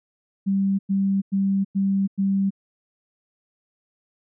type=tone bursts; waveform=sine; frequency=195.5 Hz; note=G3; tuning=4 cents flat; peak=-18 dBFS; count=5; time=0.46-2.506 s; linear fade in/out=20 ms; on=330 ms; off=99 ms; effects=none